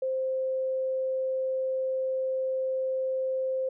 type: tone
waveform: sine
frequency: 523.3 Hz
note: C5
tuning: in tune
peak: -26 dBFS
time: 0.02-3.69 s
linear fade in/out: 5 ms
effects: none